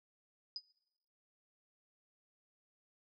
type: tone with exponential decay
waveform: sine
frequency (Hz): 4978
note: D#8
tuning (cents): 0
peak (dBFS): -35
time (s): 0.56-0.64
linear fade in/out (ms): 1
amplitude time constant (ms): 17
effects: noise-tail reverb RT60 1.0 s tail -23 dB re dry